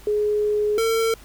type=tone pair in turn; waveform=sine / square; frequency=419.3 / 452.1 Hz; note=G#4 / A4; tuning=+17 / +47 cents; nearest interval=minor second; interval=130 cents; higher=second; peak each=-18 / -19 dBFS; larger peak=first; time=0.07-0.78 / 0.78-1.14 s; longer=first; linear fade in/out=2 ms; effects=added 50 Hz sine -46 dBFS peak until 1.24 s + pink hiss -48 dBFS RMS until 1.24 s